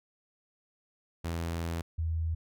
sawtooth / sine tone pair in turn, 83.7 / 81.36 Hz, E2 / E2, +27 / -22 cents, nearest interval unison, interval 49 cents, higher first, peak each -28 dBFS, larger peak neither, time 1.24-1.82 / 1.98-2.35 s, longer first, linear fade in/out 10 ms, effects none

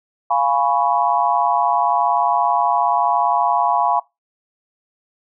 sine chord, C# dominant seventh, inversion first, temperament equal, 698.5 / 830.6 / 987.8 / 1108.7 Hz, E#5 / G#5 / B5 / C#6, 0 / 0 / 0 / 0 cents, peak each -20 / -19 / -19 / -22 dBFS, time 0.3-4 s, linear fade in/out 10 ms, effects noise-tail reverb RT60 0.2 s tail -21 dB re dry

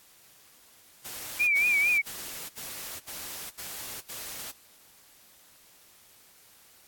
white noise bursts, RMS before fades -39 dBFS, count 7, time 1.04-4.522 s, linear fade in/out 20 ms, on 440 ms, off 67 ms
sine tone with vibrato, 2349 Hz, D7, in tune, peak -21 dBFS, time 1.39-2.02 s, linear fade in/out 20 ms, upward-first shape triangle, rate 4.4 Hz, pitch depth 100 cents each way
effects white hiss -57 dBFS RMS until 6.87 s + AAC 64 kbps

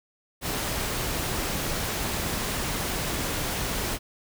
pink noise, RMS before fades -29 dBFS, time 0.41-3.99 s, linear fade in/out 50 ms, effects none

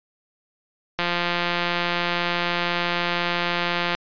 click train, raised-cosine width 0.3 ms, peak -7 dBFS, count 516, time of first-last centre 0.99-3.95 s, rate 174 Hz, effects resampled to 11025 Hz

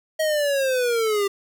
square linear sweep, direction down, 636 to 392 Hz, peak -20 dBFS, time 0.19-1.28 s, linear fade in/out 10 ms, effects 9-bit

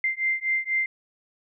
sine beating tone pair, 2087 / 2091.1 Hz, C7 / C7, -5 / -2 cents, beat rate 4.1 Hz, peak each -26 dBFS, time 0.04-0.86 s, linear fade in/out 2 ms, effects none

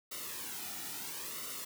white noise with flanger, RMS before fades -42 dBFS, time 0.11-1.65 s, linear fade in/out 10 ms, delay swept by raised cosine 1.2 to 1.9 ms, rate 0.74 Hz, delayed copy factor -0.7, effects none

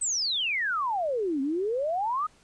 sine exponential two-way sweep, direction down then up, 8372 to 262 to 1286 Hz, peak -25 dBFS, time 0.01-2.27 s, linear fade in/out 10 ms, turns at 1.41 s, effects pink hiss -60 dBFS RMS until 2.43 s + resampled to 22050 Hz

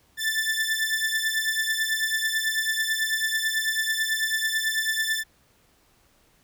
sawtooth beating tone pair, 1760 / 1769.1 Hz, A6 / A6, 0 / +9 cents, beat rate 9.1 Hz, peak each -23 dBFS, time 0.17-5.24 s, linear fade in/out 50 ms, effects pink hiss -62 dBFS RMS until 6.43 s

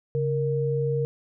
sine tone pair together, 138.59 / 466.2 Hz, C#3 / A#4, 0 / 0 cents, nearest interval octave + major sixth, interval 2100 cents, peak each -25 dBFS, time 0.15-1.05 s, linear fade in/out 0 ms, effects none

